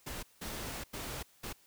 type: noise bursts at uneven times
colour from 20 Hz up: pink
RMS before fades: -41 dBFS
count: 4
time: 0.06-0.23 / 0.41-0.84 / 0.93-1.23 / 1.43-1.53 s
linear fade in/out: 10 ms
effects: white hiss -65 dBFS RMS until 1.66 s